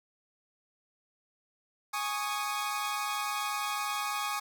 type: chord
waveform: sawtooth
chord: Ab suspended fourth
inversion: none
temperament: equal with one note detuned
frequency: 830.6 / 1108.7 / 1240.2 Hz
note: Ab5 / Db6 / Eb6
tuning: 0 / 0 / -6 cents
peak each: -32 dBFS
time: 1.93-4.4 s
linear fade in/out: 10 ms
effects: none